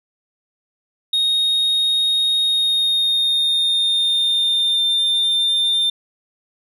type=tone with pitch glide; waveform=sine; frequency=3729 to 3598 Hz; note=A#7 to A7; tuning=0 to +38 cents; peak=-12 dBFS; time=1.13-5.9 s; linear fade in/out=5 ms; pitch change=-62 cents; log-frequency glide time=2.42-4.89 s; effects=tanh soft clip ceiling -14 dBFS